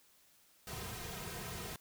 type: noise with comb filter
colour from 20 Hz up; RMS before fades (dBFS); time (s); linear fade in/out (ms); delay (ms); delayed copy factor
pink; -44; 0.67-1.76; 2; 3.5; -0.75
effects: white hiss -67 dBFS RMS until 1.8 s